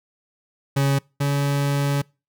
40% pulse tone pair in turn, 138.59 / 141.58 Hz, C#3 / C#3, 0 / +37 cents, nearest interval unison, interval 37 cents, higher second, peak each -16 / -18 dBFS, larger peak first, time 0.76-0.99 / 1.2-2.02 s, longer second, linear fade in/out 10 ms, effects noise-tail reverb RT60 0.3 s tail -26 dB re dry

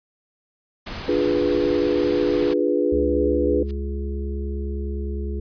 pink noise, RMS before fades -32 dBFS, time 0.86-2.54 s, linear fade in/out 10 ms
sine chord, D diminished seventh, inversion none, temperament equal, 293.7 / 349.2 / 415.3 / 493.9 Hz, D4 / F4 / Ab4 / Cb5, 0 / 0 / 0 / 0 cents, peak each -23 dBFS, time 1.08-3.63 s, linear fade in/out 5 ms
harmonic tone, 69.8 Hz, C#2, 13 cents sharp, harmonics 1 / 3 / 5 / 6, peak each -25 / -34 / -35 / -35 dBFS, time 2.92-5.4 s, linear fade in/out 5 ms
blue noise with exponential growth, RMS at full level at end -32 dBFS, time 3.64-3.71 s, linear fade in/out 2 ms, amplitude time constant 15 ms
effects resampled to 11025 Hz

